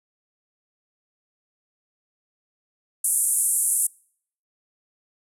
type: band-pass noise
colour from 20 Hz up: pink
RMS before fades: -22 dBFS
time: 3.04-3.87 s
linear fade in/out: 5 ms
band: 8600 to 11000 Hz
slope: 48 dB/octave
effects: noise-tail reverb RT60 0.6 s tail -26 dB re dry